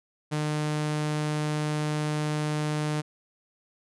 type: tone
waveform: sawtooth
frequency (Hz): 151.3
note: D#3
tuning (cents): -48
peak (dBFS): -22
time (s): 0.31-3.02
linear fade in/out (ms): 20
effects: resampled to 24000 Hz